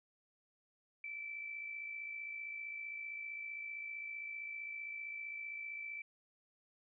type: tone with amplitude modulation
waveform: sine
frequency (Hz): 2324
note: D7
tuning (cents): -19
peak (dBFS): -40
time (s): 1.04-6.02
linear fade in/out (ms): 2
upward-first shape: sine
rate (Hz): 55.4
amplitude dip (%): 45
effects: none